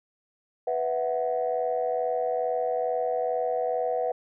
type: chord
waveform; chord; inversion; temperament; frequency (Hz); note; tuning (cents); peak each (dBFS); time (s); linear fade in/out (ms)
sine; B suspended fourth; none; just; 493.9 / 658.5 / 740.8; B4 / E5 / F#5; 0 / -2 / +2; -27 / -29 / -29; 0.67-4.12; 5
effects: tanh soft clip ceiling -16 dBFS